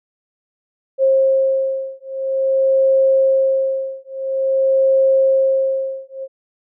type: beating tone pair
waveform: sine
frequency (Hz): 534 / 534.49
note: C5 / C5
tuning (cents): +35 / +37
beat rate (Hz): 0.49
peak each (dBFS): -16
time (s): 0.98-6.28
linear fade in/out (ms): 50
effects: none